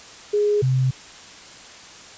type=tone pair in turn; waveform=sine; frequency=415.3 / 130.1 Hz; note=G#4 / C3; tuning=0 / -9 cents; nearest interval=octave + minor sixth; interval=2009 cents; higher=first; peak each=-16 dBFS; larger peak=neither; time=0.33-0.62 / 0.62-0.91 s; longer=neither; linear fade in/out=10 ms; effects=white hiss -42 dBFS RMS until 2.17 s + resampled to 16000 Hz